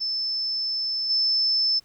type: tone with level steps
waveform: sine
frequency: 5270 Hz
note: E8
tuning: 1 cent flat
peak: -24 / -19 dBFS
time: 0-1.8 s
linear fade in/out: 20 ms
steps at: 1.09 s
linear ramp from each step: 20 ms
effects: pink hiss -60 dBFS RMS until 1.84 s